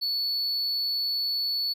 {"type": "tone", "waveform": "triangle", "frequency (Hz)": 4435, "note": "C#8", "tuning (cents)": 0, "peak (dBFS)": -24, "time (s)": [0.01, 1.74], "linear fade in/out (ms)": 20, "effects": []}